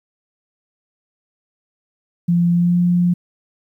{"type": "tone with pitch glide", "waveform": "sine", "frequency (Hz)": [172.7, 176.02], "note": ["F3", "F3"], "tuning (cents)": [-19, 14], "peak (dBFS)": -12, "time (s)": [2.28, 3.14], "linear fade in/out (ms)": 10, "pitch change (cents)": 33, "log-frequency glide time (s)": [2.52, 2.78], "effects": ["9-bit"]}